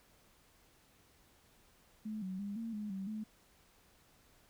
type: tone with pitch steps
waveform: sine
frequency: 215.5 / 187.3 / 202 / 227.8 / 210.1 / 192.5 / 215.8 Hz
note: A3 / F#3 / G#3 / A#3 / G#3 / G3 / A3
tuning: -36 / +21 / -48 / -40 / +20 / -31 / -33 cents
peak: -38 dBFS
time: 2.05-3.24 s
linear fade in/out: 10 ms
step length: 170 ms
effects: pink hiss -67 dBFS RMS until 4.49 s